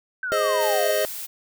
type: exponential sweep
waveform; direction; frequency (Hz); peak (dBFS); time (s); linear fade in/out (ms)
sine; down; 1561 to 622.3; -25; 0.23-0.91; 2
type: chord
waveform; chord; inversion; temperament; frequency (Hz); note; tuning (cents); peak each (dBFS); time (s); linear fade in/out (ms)
square; Ab major; none; equal; 415.3 / 523.3 / 622.3; Ab4 / C5 / Eb5; 0 / 0 / 0; -28 / -27 / -23; 0.32-1.05; 0
type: noise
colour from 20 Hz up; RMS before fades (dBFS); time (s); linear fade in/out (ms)
blue; -33; 0.6-1.27; 20
effects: none